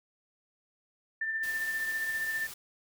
sine tone with tremolo, 1783 Hz, A6, 22 cents sharp, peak -28 dBFS, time 1.21-2.47 s, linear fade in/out 5 ms, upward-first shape triangle, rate 15 Hz, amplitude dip 45%
white noise, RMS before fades -44 dBFS, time 1.43-2.54 s, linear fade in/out 5 ms
effects none

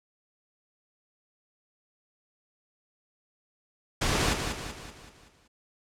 pink noise with echo, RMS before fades -26 dBFS, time 4.01-4.34 s, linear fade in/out 10 ms, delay 190 ms, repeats 6, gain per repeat -6 dB, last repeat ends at 5.48 s, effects low-pass 8000 Hz 12 dB/octave

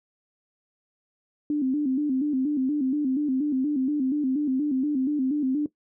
sine tone with vibrato, 278.3 Hz, C#4, 7 cents sharp, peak -21 dBFS, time 1.5-5.66 s, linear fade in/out 2 ms, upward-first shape square, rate 4.2 Hz, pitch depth 110 cents each way, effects noise-tail reverb RT60 0.1 s tail -17 dB re dry

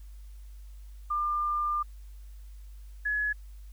sine tone pair in turn, 1198 / 1694.2 Hz, D6 / G#6, +34 / +34 cents, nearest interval tritone, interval 600 cents, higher second, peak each -26 dBFS, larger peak neither, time 1.1-1.83 / 3.05-3.33 s, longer first, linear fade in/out 10 ms, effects added 50 Hz sine -43 dBFS peak until 3.72 s + white hiss -65 dBFS RMS until 3.72 s

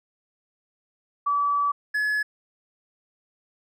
sine / triangle tone pair in turn, 1150 / 1701.8 Hz, D6 / G#6, -37 / +42 cents, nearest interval perfect fifth, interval 679 cents, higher second, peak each -20 dBFS, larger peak neither, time 1.26-1.72 / 1.94-2.23 s, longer first, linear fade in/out 10 ms, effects none

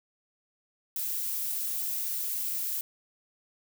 violet noise, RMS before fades -32 dBFS, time 0.96-2.81 s, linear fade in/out 2 ms, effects none

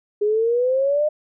sine exponential sweep, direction up, 410 to 614 Hz, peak -16 dBFS, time 0.21-1.09 s, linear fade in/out 10 ms, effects none

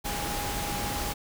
sine tone in noise, 821 Hz, G#5, 20 cents flat, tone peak -36 dBFS, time 0.04-1.14 s, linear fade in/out 20 ms, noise pink, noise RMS -32 dBFS, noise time 0.04-1.14 s, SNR -7 dB, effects none

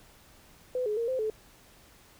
sine tone with pitch steps, 504 / 422.3 / 464.2 / 518 / 434 Hz, B4 / G#4 / A#4 / C5 / A4, +35 / +29 / -7 / -17 / -24 cents, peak -27 dBFS, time 0.75-1.3 s, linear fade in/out 2 ms, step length 110 ms, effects pink hiss -57 dBFS RMS until 2.19 s

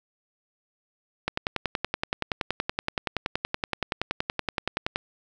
click train, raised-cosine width 0.3 ms, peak -9 dBFS, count 40, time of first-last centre 1.28-4.959 s, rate 10.6 Hz, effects none

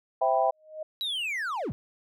sine chord, C major seventh, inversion none, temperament equal, 523.3 / 659.3 / 784 / 987.8 Hz, C5 / E5 / G5 / B5, 0 / 0 / 0 / 0 cents, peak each -29 / -25 / -25 / -31 dBFS, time 0.21-0.51 s, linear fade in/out 10 ms
sine tone with exponential growth, 622.3 Hz, D#5, in tune, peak -30 dBFS, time 0.52-0.83 s, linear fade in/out 5 ms, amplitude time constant 66 ms
triangle linear sweep, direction down, 3951 to 80.4 Hz, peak -27 dBFS, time 1.01-1.72 s, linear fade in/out 0 ms
effects none

